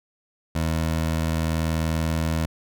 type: tone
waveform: 20% pulse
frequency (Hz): 80.6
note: E2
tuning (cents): -38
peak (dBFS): -17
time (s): 0.55-2.46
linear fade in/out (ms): 5
effects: none